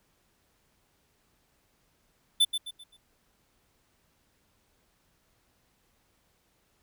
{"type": "tone with echo", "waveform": "square", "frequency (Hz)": 3520, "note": "A7", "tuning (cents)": 0, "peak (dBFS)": -19, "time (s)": [2.4, 2.45], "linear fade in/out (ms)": 10, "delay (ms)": 130, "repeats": 4, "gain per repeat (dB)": -9, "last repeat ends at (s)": 2.97, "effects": ["pink hiss -70 dBFS RMS until 6.82 s"]}